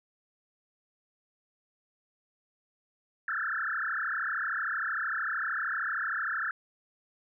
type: tone with frequency modulation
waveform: sine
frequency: 1547 Hz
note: G6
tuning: 23 cents flat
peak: -29 dBFS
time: 3.28-6.51 s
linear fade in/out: 2 ms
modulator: 33.1 Hz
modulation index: 7.1
effects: none